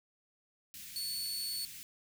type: band-stop noise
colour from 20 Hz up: white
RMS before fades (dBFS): -48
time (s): 0.74-1.83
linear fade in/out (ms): 0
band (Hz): 260 to 1900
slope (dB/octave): 24
type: tone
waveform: sawtooth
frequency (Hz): 4435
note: C#8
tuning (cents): 0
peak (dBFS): -33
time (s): 0.96-1.65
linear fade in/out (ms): 0
effects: none